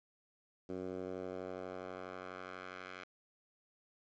10% pulse tone with band-pass filter sweep, 92.2 Hz, F#2, 6 cents flat, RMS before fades -45 dBFS, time 0.69-3.04 s, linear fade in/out 5 ms, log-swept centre 350 to 1900 Hz, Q 1.2, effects resampled to 16000 Hz + 11-bit

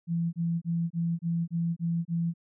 sine tone bursts, 168.4 Hz, E3, 37 cents sharp, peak -25 dBFS, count 8, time 0.07-2.339 s, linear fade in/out 50 ms, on 260 ms, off 27 ms, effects none

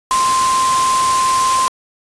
sine tone in noise, 1045 Hz, C6, 2 cents flat, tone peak -12 dBFS, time 0.11-1.68 s, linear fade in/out 0 ms, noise white, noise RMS -20 dBFS, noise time 0.11-1.68 s, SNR +5 dB, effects resampled to 22050 Hz

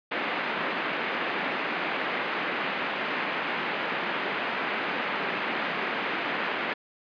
white band-pass noise, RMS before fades -30 dBFS, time 0.11-6.74 s, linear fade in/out 10 ms, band 190 to 2500 Hz, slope 24 dB/octave, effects resampled to 11025 Hz

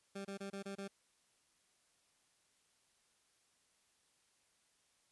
20% pulse tone bursts, 197.2 Hz, G3, 11 cents sharp, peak -38 dBFS, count 6, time 0.15-0.88 s, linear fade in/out 10 ms, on 100 ms, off 26 ms, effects white hiss -75 dBFS RMS until 5.11 s + resampled to 24000 Hz

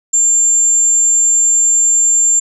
sine tone, 7310 Hz, A#8, 35 cents flat, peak -8 dBFS, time 0.13-2.4 s, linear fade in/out 10 ms, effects none

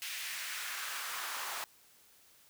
pink noise with high-pass filter sweep, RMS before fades -40 dBFS, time 0.02-1.64 s, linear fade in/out 0 ms, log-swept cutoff 2400 to 920 Hz, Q 1.6, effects white hiss -63 dBFS RMS until 2.49 s

